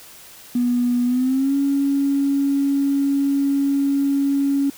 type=tone with pitch glide; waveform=triangle; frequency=243.9 to 278.6 Hz; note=B3 to C#4; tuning=-21 to +9 cents; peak=-12 dBFS; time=0.55-4.7 s; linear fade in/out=5 ms; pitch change=+230 cents; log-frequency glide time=1.05-1.55 s; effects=tanh soft clip ceiling -14 dBFS + white hiss -43 dBFS RMS until 4.77 s